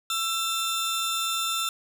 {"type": "tone pair together", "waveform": "sawtooth", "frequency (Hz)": [1340, 3577], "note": ["E6", "A7"], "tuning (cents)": [28, 28], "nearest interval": "octave + perfect fourth", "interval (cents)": 1700, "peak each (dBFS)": -25, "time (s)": [0.1, 1.69], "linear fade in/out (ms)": 2, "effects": []}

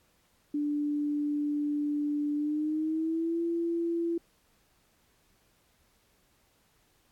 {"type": "tone with pitch glide", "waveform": "sine", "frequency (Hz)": [293.7, 337.4], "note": ["D4", "E4"], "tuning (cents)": [0, 40], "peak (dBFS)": -27, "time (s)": [0.54, 4.18], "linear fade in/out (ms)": 5, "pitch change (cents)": 240, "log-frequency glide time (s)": [2.35, 3.41], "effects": ["pink hiss -68 dBFS RMS until 7.11 s", "AAC 64 kbps"]}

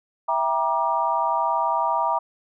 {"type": "chord", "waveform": "sine", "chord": "E half-diminished seventh", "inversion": "none", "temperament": "just", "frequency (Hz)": [659.3, 791.1, 949.3, 1186.7], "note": ["E5", "G5", "Bb5", "D6"], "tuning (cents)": [0, 16, 31, 18], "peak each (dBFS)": [-27, -27, -22, -27], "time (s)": [0.28, 2.19], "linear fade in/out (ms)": 10, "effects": []}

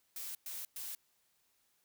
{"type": "noise bursts", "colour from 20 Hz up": "blue", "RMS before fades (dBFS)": -43, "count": 3, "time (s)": [0.16, 0.95], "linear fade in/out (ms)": 2, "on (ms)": 190, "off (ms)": 110, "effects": ["white hiss -75 dBFS RMS until 1.84 s"]}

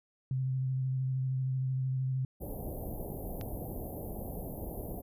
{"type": "tone with vibrato", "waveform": "sine", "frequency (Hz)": 130.81, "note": "C3", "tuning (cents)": 0, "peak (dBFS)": -29, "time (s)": [0.31, 2.25], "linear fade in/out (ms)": 2, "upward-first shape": "square", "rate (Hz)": 13, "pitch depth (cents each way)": 15}
{"type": "band-stop noise", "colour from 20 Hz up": "pink", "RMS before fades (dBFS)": -39, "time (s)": [2.4, 5.02], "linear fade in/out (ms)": 20, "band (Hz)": [760, 12000], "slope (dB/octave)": 48}
{"type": "click", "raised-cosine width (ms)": 0.2, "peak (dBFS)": -28, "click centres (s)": 3.412}
{"effects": ["resampled to 32000 Hz"]}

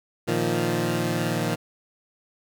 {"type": "chord", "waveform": "15% pulse", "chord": "Bb suspended fourth", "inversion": "none", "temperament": "equal", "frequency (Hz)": [116.54, 155.56, 174.61], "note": ["Bb2", "Eb3", "F3"], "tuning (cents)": [0, 0, 0], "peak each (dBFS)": -21, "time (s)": [0.27, 1.56], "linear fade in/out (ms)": 20, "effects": []}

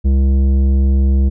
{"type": "tone with tanh clipping", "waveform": "sine", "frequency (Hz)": 67.3, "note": "C2", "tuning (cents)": 49, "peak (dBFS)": -11, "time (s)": [0.04, 1.3], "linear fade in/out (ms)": 20, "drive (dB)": 11, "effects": []}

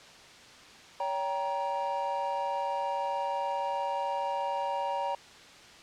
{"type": "chord", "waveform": "triangle", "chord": "G diminished", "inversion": "second", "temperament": "just", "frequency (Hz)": [564.5, 784, 940.8], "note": ["Db5", "G5", "Bb5"], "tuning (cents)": [31, 0, 16], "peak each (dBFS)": [-33, -33, -30], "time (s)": [1, 5.15], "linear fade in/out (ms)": 2, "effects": ["white hiss -51 dBFS RMS until 5.82 s", "low-pass 5000 Hz 12 dB/octave"]}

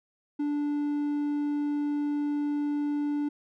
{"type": "tone", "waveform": "triangle", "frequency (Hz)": 292.2, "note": "D4", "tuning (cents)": -9, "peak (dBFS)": -24, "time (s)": [0.39, 3.29], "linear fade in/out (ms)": 10, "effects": []}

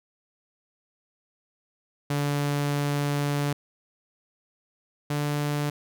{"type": "tone pair in turn", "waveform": "sawtooth", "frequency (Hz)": [144.2, 146.55], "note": ["D3", "D3"], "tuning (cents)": [-31, -3], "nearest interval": "unison", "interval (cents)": 28, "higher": "second", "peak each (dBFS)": [-20, -21], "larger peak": "first", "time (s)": [[2.1, 3.53], [5.1, 5.7]], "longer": "first", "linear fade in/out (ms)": 5, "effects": []}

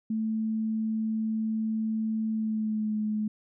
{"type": "tone with pitch glide", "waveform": "sine", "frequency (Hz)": [220, 213.6], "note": ["A3", "G#3"], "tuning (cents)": [0, 49], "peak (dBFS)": -26, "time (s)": [0.1, 3.28], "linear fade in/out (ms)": 5, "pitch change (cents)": -51, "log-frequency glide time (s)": [2.31, 2.96], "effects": []}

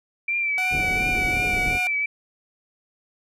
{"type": "tone with vibrato", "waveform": "sine", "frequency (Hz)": 2337, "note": "D7", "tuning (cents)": -9, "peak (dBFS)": -21, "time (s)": [0.28, 2.06], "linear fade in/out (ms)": 5, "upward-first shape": "triangle", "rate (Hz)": 2.8, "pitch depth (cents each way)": 49}
{"type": "tone with pitch glide", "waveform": "sawtooth", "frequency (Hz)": [740, 731.9], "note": ["F#5", "F#5"], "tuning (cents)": [0, -19], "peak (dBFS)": -24, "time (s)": [0.58, 1.87], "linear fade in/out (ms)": 0, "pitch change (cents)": -19, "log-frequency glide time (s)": [1.1, 1.42]}
{"type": "low-pass noise", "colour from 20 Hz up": "pink", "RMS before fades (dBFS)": -30, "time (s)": [0.7, 1.8], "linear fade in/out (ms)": 50, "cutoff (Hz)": 540, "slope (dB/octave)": 24}
{"effects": ["resampled to 32000 Hz"]}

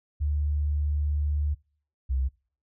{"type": "tone pair in turn", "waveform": "sine", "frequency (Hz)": [73.7, 65.66], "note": ["D2", "C2"], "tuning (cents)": [7, 7], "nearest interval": "major second", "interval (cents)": 200, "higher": "first", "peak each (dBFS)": -23, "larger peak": "neither", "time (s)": [[0.2, 1.55], [2.09, 2.29]], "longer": "first", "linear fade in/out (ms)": 20, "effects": ["noise-tail reverb RT60 0.5 s tail -26 dB re dry"]}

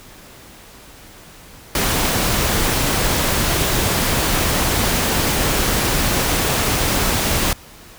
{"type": "noise", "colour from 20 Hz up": "pink", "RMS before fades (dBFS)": -18, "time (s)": [1.75, 7.53], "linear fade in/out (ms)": 2, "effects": ["pink hiss -42 dBFS RMS until 7.98 s"]}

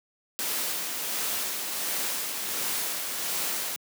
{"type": "noise with tremolo", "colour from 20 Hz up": "white", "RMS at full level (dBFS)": -29, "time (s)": [0.39, 3.76], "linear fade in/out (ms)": 0, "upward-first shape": "sine", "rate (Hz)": 1.4, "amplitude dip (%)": 35, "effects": ["high-pass 200 Hz 12 dB/octave"]}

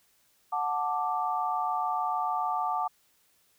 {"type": "chord", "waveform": "sine", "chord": "D major", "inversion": "first", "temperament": "just", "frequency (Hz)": [734.2, 881, 1174.7], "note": ["F#5", "A5", "D6"], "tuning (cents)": [-14, 2, 0], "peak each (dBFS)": -31, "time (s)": [0.52, 2.88], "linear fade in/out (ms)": 10, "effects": ["white hiss -67 dBFS RMS until 3.58 s"]}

